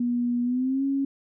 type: tone with pitch glide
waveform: sine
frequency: 241.7 to 274.5 Hz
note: B3 to C#4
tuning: -37 to -17 cents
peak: -22 dBFS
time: 0-1.05 s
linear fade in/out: 5 ms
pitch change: +220 cents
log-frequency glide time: 0.43-0.84 s
effects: none